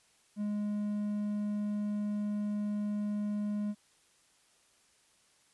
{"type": "tone", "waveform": "triangle", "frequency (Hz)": 207.7, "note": "G#3", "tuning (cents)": 0, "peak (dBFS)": -29, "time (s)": [0.36, 3.75], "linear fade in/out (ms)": 50, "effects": ["white hiss -67 dBFS RMS until 5.53 s", "resampled to 24000 Hz"]}